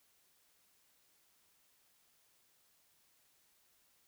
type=silence; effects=white hiss -72 dBFS RMS until 4.07 s